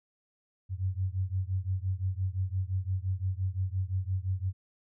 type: beating tone pair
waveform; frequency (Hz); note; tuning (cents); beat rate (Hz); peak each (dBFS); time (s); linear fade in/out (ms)
sine; 91.6 / 97.4; F#2 / G2; -17 / -11; 5.8; -31 / -32; 0.69-4.53; 50
effects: none